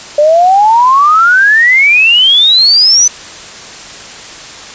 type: exponential sweep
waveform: sine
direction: up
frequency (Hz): 581 to 6100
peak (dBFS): -3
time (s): 0.18-3.08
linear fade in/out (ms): 5
effects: white hiss -28 dBFS RMS until 4.74 s + resampled to 16000 Hz